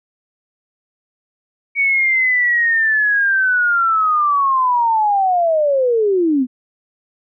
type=linear sweep; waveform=sine; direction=down; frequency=2248 to 241.1 Hz; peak=-12 dBFS; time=1.75-6.47 s; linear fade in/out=50 ms; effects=none